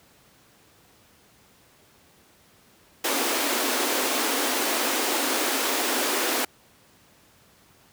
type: high-pass noise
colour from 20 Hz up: pink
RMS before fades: -25 dBFS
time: 3.04-6.45 s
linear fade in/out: 5 ms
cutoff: 240 Hz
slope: 96 dB/octave
effects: pink hiss -57 dBFS RMS until 7.92 s + high-pass 80 Hz 12 dB/octave